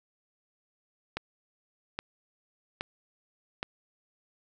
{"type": "click train", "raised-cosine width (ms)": 0.3, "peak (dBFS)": -16, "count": 4, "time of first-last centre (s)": [1.17, 3.629], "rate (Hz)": 1.22, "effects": []}